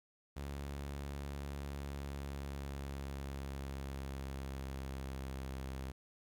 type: tone with pitch glide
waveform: sawtooth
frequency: 70.3 to 66.35 Hz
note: C#2 to C2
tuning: +25 to +25 cents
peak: -37 dBFS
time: 0.36-5.92 s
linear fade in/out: 10 ms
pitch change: -100 cents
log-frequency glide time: 1.75-5.56 s
effects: 12-bit